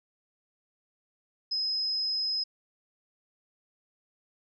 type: tone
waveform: sine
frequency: 5090 Hz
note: D#8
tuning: 39 cents sharp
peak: -27 dBFS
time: 1.51-2.44 s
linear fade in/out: 10 ms
effects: none